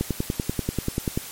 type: click train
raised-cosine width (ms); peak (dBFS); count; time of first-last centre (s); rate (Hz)
3; -10; 13; 0.01-1.175; 10.3
effects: white hiss -38 dBFS RMS until 1.31 s + MP3 64 kbps